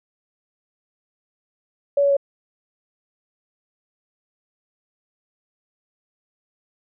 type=tone with pitch steps; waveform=sine; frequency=567 / 562.8 / 558.5 Hz; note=C#5 / C#5 / C#5; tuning=+39 / +26 / +13 cents; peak=-14 dBFS; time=1.97-2.168 s; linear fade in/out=5 ms; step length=66 ms; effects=none